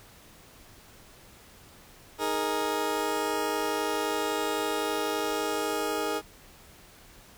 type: chord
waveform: 20% pulse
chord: D# suspended fourth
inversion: none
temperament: just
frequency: 311.1 / 414.8 / 466.7 Hz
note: D#4 / G#4 / A#4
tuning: 0 / -2 / +2 cents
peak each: -28 / -26 / -27 dBFS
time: 2.18-6.22 s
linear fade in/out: 50 ms
effects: pink hiss -53 dBFS RMS until 7.37 s